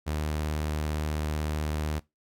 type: tone with vibrato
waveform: sawtooth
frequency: 76.3 Hz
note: D#2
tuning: 33 cents flat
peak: -24 dBFS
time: 0.06-2 s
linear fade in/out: 20 ms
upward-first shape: square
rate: 18 Hz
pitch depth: 17 cents each way
effects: noise-tail reverb RT60 0.2 s tail -21 dB re dry